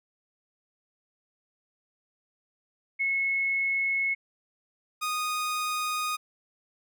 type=tone pair in turn; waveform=sine / sawtooth; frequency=2186 / 1238.7 Hz; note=C#7 / D#6; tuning=-25 / -8 cents; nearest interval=minor seventh; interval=983 cents; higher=first; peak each=-24 dBFS; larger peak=neither; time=2.99-4.15 / 5.01-6.17 s; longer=neither; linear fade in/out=20 ms; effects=none